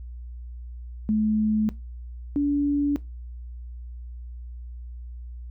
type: tone pair in turn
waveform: sine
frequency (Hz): 215.2 / 287.3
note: A3 / D4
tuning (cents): -38 / -38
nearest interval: perfect fourth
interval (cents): 500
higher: second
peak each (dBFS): -19 / -19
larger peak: neither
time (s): 1.09-1.69 / 2.36-2.96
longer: neither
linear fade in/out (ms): 0
effects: noise-tail reverb RT60 0.2 s tail -18 dB re dry + added 60 Hz sine -35 dBFS peak until 5.5 s